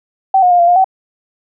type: tone with pitch steps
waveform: sine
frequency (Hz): 769 / 721 / 707 / 689 / 708 / 760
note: G5 / F#5 / F5 / F5 / F5 / F#5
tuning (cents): -33 / -45 / +21 / -24 / +23 / +46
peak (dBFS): -6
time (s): 0.34-0.844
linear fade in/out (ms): 5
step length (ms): 84
effects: none